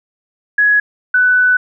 sine tone pair in turn, 1676 / 1494.5 Hz, G#6 / F#6, +15 / +17 cents, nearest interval major second, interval 198 cents, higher first, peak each -8 dBFS, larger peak neither, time 0.58-0.8 / 1.14-1.57 s, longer second, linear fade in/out 5 ms, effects none

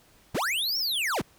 square linear two-way sweep, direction up then down, 34.65 to 5588 to 34.65 Hz, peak -26 dBFS, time 0.34-1.22 s, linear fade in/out 10 ms, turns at 0.78 s, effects pink hiss -59 dBFS RMS until 1.38 s

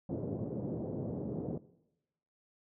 pink band-pass noise, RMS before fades -38 dBFS, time 0.09-1.58 s, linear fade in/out 5 ms, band 110 to 510 Hz, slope 24 dB/octave, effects noise-tail reverb RT60 0.9 s tail -19 dB re dry

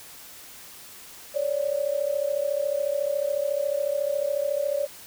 sine tone pair together, 554.4 / 588.4 Hz, C#5 / D5, 0 / +3 cents, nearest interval minor second, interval 103 cents, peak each -26 dBFS, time 1.34-4.87 s, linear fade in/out 20 ms, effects white hiss -45 dBFS RMS until 5.06 s

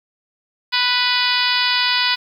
harmonic tone, 493.9 Hz, B4, in tune, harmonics 2 / 3 / 4 / 5 / 6 / 7 / 8 / 9 / 10, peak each -24 / -24 / -24 / -24 / -24 / -24 / -24 / -24 / -24 dBFS, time 0.72-2.16 s, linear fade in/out 20 ms, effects 8-bit

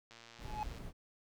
click train, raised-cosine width 0.2 ms, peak -37 dBFS, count 79, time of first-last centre 0.11-0.782 s, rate 116 Hz
triangle tone with exponential growth, 848 Hz, G#5, 36 cents sharp, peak -31 dBFS, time 0.34-0.63 s, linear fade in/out 0 ms, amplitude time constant 62 ms
brown noise, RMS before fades -45 dBFS, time 0.38-0.93 s, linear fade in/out 50 ms
effects none

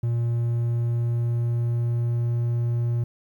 triangle tone with pitch glide, 117.9 to 118.65 Hz, A#2 to A#2, +20 to +31 cents, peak -19 dBFS, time 0.03-3.04 s, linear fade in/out 5 ms, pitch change +11 cents, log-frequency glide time 0.27-2.34 s, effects 10-bit

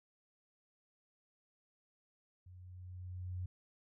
sine tone with level ramp, 90.8 Hz, F#2, 32 cents flat, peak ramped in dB -53 to -37 dBFS, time 2.46-3.46 s, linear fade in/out 5 ms, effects none

